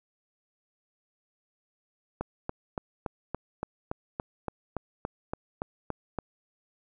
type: click train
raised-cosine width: 1 ms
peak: -17 dBFS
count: 15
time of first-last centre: 2.21-6.187 s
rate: 3.52 Hz
effects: none